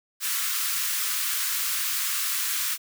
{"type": "high-pass noise", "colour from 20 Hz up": "white", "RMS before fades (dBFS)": -27, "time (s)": [0.2, 2.78], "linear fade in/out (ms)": 50, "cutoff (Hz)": 1100, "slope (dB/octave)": 48, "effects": []}